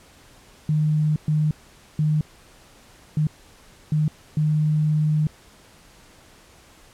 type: tone bursts at uneven times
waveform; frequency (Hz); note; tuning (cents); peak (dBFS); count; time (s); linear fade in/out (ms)
sine; 152.9; D#3; -30; -17; 6; 0.69-1.16 / 1.28-1.51 / 1.99-2.21 / 3.17-3.27 / 3.92-4.08 / 4.37-5.27; 2
effects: pink hiss -51 dBFS RMS until 6.93 s + low-pass 11000 Hz 12 dB/octave